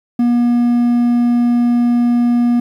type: tone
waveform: triangle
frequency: 240 Hz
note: B3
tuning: 49 cents flat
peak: -8 dBFS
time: 0.19-2.6 s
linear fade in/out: 5 ms
effects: 8-bit